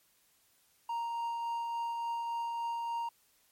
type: tone with tremolo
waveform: triangle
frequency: 932.3 Hz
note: A#5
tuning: in tune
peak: -30 dBFS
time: 0.89-3.09 s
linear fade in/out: 5 ms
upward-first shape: triangle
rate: 3.5 Hz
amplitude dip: 25%
effects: white hiss -69 dBFS RMS until 3.51 s + MP3 64 kbps